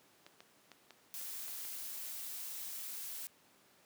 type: clicks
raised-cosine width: 0.2 ms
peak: -35 dBFS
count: 7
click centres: 0.265 / 0.405 / 0.717 / 0.907 / 1.213 / 1.481 / 1.651 s
type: noise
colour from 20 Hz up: blue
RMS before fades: -44 dBFS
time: 1.14-3.27 s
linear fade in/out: 0 ms
effects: pink hiss -66 dBFS RMS until 3.85 s + high-pass 200 Hz 12 dB/octave